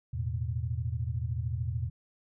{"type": "chord", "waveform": "sine", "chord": "E suspended fourth", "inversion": "none", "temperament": "equal", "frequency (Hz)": [82.41, 110, 123.47], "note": ["E2", "A2", "B2"], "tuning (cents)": [0, 0, 0], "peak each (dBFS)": -34, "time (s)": [0.13, 1.9], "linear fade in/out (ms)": 10, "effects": []}